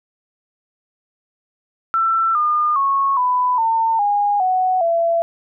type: tone with pitch steps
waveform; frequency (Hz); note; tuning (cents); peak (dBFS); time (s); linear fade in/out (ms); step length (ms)
sine; 1338 / 1212.9 / 1099.4 / 996.6 / 903.4 / 818.9 / 742.3 / 672.9; E6 / D#6 / C#6 / B5 / A5 / G#5 / F#5 / E5; +25 / -45 / -15 / +15 / +45 / -25 / +5 / +35; -14; 1.94-5.22; 0; 410
effects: none